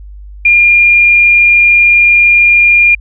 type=tone; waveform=sine; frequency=2409 Hz; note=D7; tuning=43 cents sharp; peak=-3 dBFS; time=0.45-2.95 s; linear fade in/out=5 ms; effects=added 50 Hz sine -27 dBFS peak until 3 s